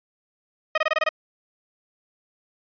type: tone bursts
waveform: 15% pulse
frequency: 626 Hz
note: D#5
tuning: 10 cents sharp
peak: -12 dBFS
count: 7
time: 0.75-1.091 s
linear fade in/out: 5 ms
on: 29 ms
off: 23 ms
effects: resampled to 11025 Hz